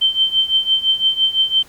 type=tone with tremolo; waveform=sine; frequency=3110 Hz; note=G7; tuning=14 cents flat; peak=-9 dBFS; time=0.01-1.63 s; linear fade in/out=10 ms; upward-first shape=triangle; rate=5.9 Hz; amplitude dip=90%; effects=pink hiss -46 dBFS RMS until 1.68 s + MP3 96 kbps